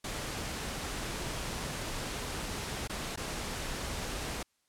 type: noise with dropouts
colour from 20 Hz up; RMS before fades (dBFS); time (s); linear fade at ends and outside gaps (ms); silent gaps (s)
pink; -37; 0.04-4.43; 5; 2.876-2.895 / 3.16-3.173
effects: white hiss -75 dBFS RMS until 4.68 s + low-pass 10000 Hz 12 dB/octave